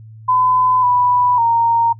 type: tone with pitch steps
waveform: sine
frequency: 1011 / 986 / 927 Hz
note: B5 / B5 / A#5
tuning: +40 / -3 / -10 cents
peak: -11 dBFS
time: 0.28-1.93 s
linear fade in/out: 10 ms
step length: 550 ms
effects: noise-tail reverb RT60 0.1 s tail -24 dB re dry + added 110 Hz sine -35 dBFS peak until 1.99 s